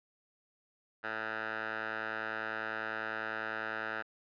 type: tone with band-pass filter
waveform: 10% pulse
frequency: 110 Hz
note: A2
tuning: in tune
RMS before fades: -38 dBFS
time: 1.03-4.03 s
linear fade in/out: 20 ms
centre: 1400 Hz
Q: 2.8
effects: resampled to 11025 Hz